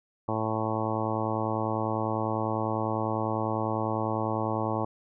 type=harmonic tone; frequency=110 Hz; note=A2; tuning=in tune; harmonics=1 / 2 / 3 / 4 / 5 / 6 / 7 / 8 / 9 / 10; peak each=-33 / -35 / -34 / -37 / -35 / -37 / -36 / -35 / -38 / -37 dBFS; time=0.28-4.85 s; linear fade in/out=5 ms; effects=none